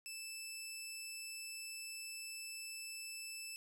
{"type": "tone", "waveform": "15% pulse", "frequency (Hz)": 2637, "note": "E7", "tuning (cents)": 0, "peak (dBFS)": -38, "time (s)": [0.06, 3.56], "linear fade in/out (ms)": 0, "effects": []}